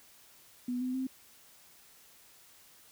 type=tone with pitch steps; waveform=sine; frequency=246.9 / 254 / 261.3 Hz; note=B3 / B3 / C4; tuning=0 / +49 / -2 cents; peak=-31 dBFS; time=0.68-1.07 s; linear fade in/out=5 ms; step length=130 ms; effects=white hiss -59 dBFS RMS until 2.91 s